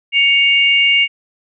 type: tone pair together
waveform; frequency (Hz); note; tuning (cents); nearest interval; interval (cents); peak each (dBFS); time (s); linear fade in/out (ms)
sine; 2228 / 2807; C#7 / F7; +8 / +8; major third; 400; -12; 0.12-1.08; 50
effects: none